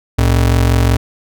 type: ring-modulated tone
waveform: square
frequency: 87.31 Hz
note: F2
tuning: in tune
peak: -7 dBFS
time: 0.18-0.97 s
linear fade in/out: 10 ms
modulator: 22.7 Hz
effects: none